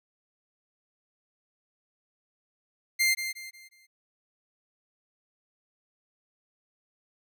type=tone with echo; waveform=sawtooth; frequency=2099 Hz; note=C7; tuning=5 cents sharp; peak=-18 dBFS; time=2.99-3.15 s; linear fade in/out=20 ms; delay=180 ms; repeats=4; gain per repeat=-9 dB; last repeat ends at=3.87 s; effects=none